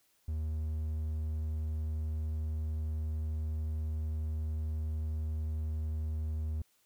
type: tone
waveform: triangle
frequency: 77.78 Hz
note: D#2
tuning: in tune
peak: -30 dBFS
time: 0.28-6.62 s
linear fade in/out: 5 ms
effects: white hiss -71 dBFS RMS until 6.85 s